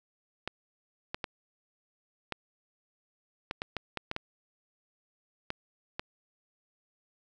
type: clicks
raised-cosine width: 0.3 ms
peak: -17 dBFS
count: 12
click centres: 0.476 / 1.145 / 1.242 / 2.323 / 3.511 / 3.619 / 3.767 / 3.973 / 4.114 / 4.164 / 5.504 / 5.995 s
effects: none